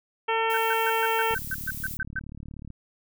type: harmonic tone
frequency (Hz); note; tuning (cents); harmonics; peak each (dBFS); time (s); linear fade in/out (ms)
450; A4; +39; 1 / 2 / 3 / 4 / 5 / 6 / 7; -28 / -26 / -31 / -34 / -33 / -33 / -37; 0.28-1.35; 10
type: noise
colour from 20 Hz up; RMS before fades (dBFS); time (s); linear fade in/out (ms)
violet; -37; 0.5-1.97; 0
type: tone bursts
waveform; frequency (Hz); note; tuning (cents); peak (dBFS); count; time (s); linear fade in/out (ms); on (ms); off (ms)
sine; 1541; G6; -30; -26; 11; 0.54-2.192; 2; 32; 130
type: click train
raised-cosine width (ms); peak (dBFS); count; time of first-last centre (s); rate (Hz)
5; -28; 52; 1.31-2.703; 36.6
effects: none